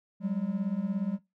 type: beating tone pair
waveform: triangle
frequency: 185.7 / 202.7 Hz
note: F#3 / G#3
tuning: +7 / -42 cents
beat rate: 17 Hz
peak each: -29 dBFS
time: 0.2-1.19 s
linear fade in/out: 50 ms
effects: noise-tail reverb RT60 0.2 s tail -18 dB re dry